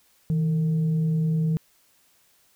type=tone with frequency modulation; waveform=sine; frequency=160.7 Hz; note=E3; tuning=44 cents flat; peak=-20 dBFS; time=0.3-1.57 s; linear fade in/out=0 ms; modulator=291 Hz; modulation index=0.21; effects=white hiss -62 dBFS RMS until 2.55 s